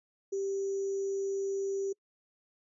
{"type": "tone with sample-and-hold", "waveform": "sine", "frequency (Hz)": 392, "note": "G4", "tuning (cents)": 0, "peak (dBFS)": -30, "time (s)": [0.32, 1.93], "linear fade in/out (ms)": 10, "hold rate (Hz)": 6300, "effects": ["noise-tail reverb RT60 0.1 s tail -26 dB re dry", "resampled to 24000 Hz"]}